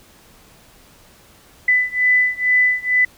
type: beating tone pair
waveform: sine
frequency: 1997 / 1999.2 Hz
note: B6 / B6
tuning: +19 / +21 cents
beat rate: 2.2 Hz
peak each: -16 / -17 dBFS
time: 1.68-3.05 s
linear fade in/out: 5 ms
effects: pink hiss -49 dBFS RMS until 3.17 s